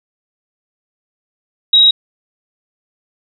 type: tone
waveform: sine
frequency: 3818 Hz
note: A#7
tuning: 41 cents sharp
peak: -5 dBFS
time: 1.73-1.91 s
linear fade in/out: 5 ms
effects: none